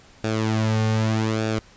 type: tone with flanger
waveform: sawtooth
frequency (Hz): 110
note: A2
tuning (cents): 0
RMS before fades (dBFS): -22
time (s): 0.24-1.59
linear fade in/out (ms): 0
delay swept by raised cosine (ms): 0.97 to 3.07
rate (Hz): 0.82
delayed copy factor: -0.65
effects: pink hiss -51 dBFS RMS until 1.76 s + resampled to 16000 Hz